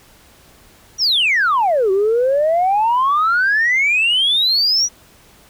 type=exponential two-way sweep; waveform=sine; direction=down then up; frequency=5920 to 373.8 to 5920 Hz; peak=-11 dBFS; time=0.98-4.89 s; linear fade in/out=50 ms; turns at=1.91 s; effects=tanh soft clip ceiling -9 dBFS + pink hiss -48 dBFS RMS until 5.49 s